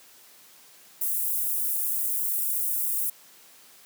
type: high-pass noise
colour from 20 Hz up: white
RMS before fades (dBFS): -27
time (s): 1.01-3.1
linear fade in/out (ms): 5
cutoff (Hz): 10000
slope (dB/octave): 24
effects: white hiss -53 dBFS RMS until 3.85 s + high-pass 150 Hz 12 dB/octave